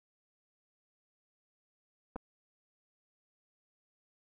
clicks, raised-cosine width 1 ms, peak -27 dBFS, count 2, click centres 2.159 / 2.163 s, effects none

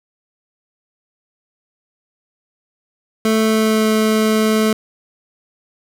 25% pulse tone with pitch glide, 220 to 217.6 Hz, A3 to A3, 0 to -19 cents, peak -9 dBFS, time 3.25-4.73 s, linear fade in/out 2 ms, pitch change -19 cents, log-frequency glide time 3.4-3.88 s, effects none

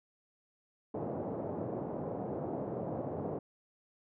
white band-pass noise, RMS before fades -38 dBFS, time 0.94-3.39 s, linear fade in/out 5 ms, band 100 to 650 Hz, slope 24 dB/octave, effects none

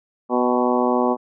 harmonic tone with a mistuned harmonic, 123.7 Hz, B2, 3 cents sharp, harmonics 2 / 3 / 4 / 5 / 6 / 7 / 8 / 9, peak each -21 / -23 / -24 / -25 / -26 / -26 / -27 / -28 dBFS, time 0.29-1.17 s, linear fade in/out 50 ms, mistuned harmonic 6, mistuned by +32 cents, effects none

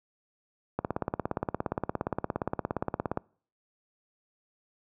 click train, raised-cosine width 1 ms, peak -14 dBFS, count 42, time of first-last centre 0.79-3.174 s, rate 17.2 Hz, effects noise-tail reverb RT60 0.5 s tail -26 dB re dry + high-pass 80 Hz 12 dB/octave

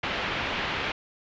white low-pass noise, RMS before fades -30 dBFS, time 0.03-0.92 s, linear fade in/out 5 ms, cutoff 3100 Hz, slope 24 dB/octave, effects resampled to 16000 Hz

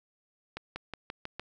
accelerating click train, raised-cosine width 0.3 ms, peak -21 dBFS, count 6, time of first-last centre 0.57-1.396 s, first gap 190 ms, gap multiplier 0.93, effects none

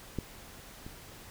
clicks, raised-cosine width 3 ms, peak -19 / -30 dBFS, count 2, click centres 0.187 / 0.865 s, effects pink hiss -50 dBFS RMS until 1.3 s

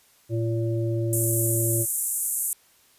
harmonic tone, 114.4 Hz, A#2, 32 cents flat, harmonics 1 / 3 / 5, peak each -24 / -28 / -34 dBFS, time 0.29-1.86 s, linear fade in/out 50 ms
white band-pass noise, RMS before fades -27 dBFS, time 1.13-2.53 s, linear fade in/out 0 ms, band 7600 to 13000 Hz, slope 48 dB/octave
effects white hiss -59 dBFS RMS until 2.98 s + resampled to 32000 Hz

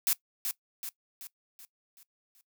blue noise with echo, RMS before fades -26 dBFS, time 0.07-0.13 s, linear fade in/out 0 ms, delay 380 ms, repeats 6, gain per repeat -6 dB, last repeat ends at 2.41 s, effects noise-tail reverb RT60 0.1 s tail -19 dB re dry

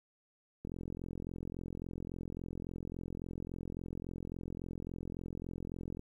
click train, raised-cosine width 3 ms, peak -29 dBFS, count 234, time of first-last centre 0.65-5.994 s, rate 43.6 Hz, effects 11-bit

